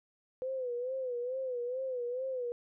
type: tone with vibrato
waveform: sine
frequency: 504 Hz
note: B4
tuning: 35 cents sharp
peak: -33 dBFS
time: 0.42-2.52 s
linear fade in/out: 0 ms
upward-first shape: sine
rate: 2.3 Hz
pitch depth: 88 cents each way
effects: none